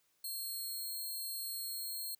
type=tone; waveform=10% pulse; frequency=4243 Hz; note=C8; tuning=23 cents sharp; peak=-32 dBFS; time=0.24-2.15 s; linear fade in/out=5 ms; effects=white hiss -75 dBFS RMS until 2.19 s + high-pass 80 Hz 12 dB/octave